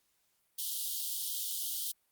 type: high-pass noise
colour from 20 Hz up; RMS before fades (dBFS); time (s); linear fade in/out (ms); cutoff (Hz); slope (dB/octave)
white; -36; 0.58-1.92; 10; 3000; 96
effects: white hiss -75 dBFS RMS until 2.11 s + Opus 48 kbps